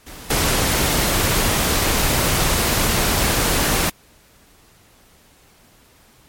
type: noise with level steps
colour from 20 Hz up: pink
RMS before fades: -37 / -18 dBFS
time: 0.06-3.9 s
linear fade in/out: 10 ms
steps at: 0.3 s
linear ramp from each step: 5 ms
effects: pink hiss -52 dBFS RMS until 6.28 s + MP3 64 kbps